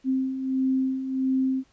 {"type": "beating tone pair", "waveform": "sine", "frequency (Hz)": [261.6, 263.1], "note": ["C4", "C4"], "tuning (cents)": [0, 10], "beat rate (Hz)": 1.5, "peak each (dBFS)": [-30, -23], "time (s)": [0.04, 1.64], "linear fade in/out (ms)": 50, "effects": ["pink hiss -63 dBFS RMS until 1.72 s", "resampled to 16000 Hz"]}